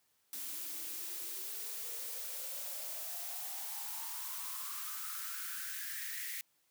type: noise with high-pass filter sweep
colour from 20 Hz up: blue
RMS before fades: -42 dBFS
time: 0.33-6.41 s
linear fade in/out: 0 ms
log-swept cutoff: 260 to 2000 Hz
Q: 7.6
effects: white hiss -75 dBFS RMS until 6.7 s + high-pass 80 Hz 12 dB/octave